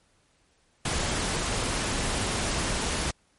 pink noise, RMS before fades -28 dBFS, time 0.85-3.11 s, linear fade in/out 5 ms, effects pink hiss -66 dBFS RMS until 3.38 s + MP3 48 kbps

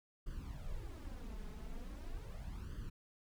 brown noise with flanger, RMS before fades -45 dBFS, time 0.26-2.9 s, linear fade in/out 10 ms, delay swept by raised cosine 0.63 to 4.73 ms, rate 0.4 Hz, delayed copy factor +0.8, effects none

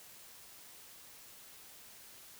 silence, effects white hiss -55 dBFS RMS until 2.39 s

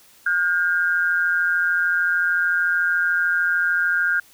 sine tone pair together, 1426.5 / 1600 Hz, F6 / G6, +36 / +35 cents, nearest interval major second, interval 199 cents, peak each -20 dBFS, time 0.26-4.2 s, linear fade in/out 5 ms, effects white hiss -52 dBFS RMS until 4.33 s

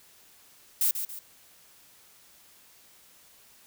violet noise with echo, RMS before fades -24 dBFS, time 0.81-0.91 s, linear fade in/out 2 ms, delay 140 ms, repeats 2, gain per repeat -8 dB, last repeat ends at 1.19 s, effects white hiss -57 dBFS RMS until 3.66 s

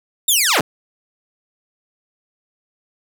10% pulse linear sweep, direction down, 3765 to 73.42 Hz, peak -5 dBFS, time 0.28-0.61 s, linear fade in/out 5 ms, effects none

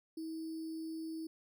sine tone with sample-and-hold, 321.3 Hz, E4, 44 cents flat, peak -39 dBFS, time 0.17-1.27 s, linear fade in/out 5 ms, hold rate 4900 Hz, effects none

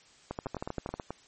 two click trains, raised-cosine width 1 ms, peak -20 / -21 dBFS, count 9 / 7, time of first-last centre 0.31-0.94 / 0.46-1.106 s, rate 12.7 / 9.29 Hz, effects white hiss -59 dBFS RMS until 1.27 s + MP3 32 kbps

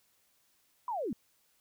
sine linear sweep, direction down, 1028 to 185 Hz, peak -32 dBFS, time 0.88-1.13 s, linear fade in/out 2 ms, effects white hiss -71 dBFS RMS until 1.6 s

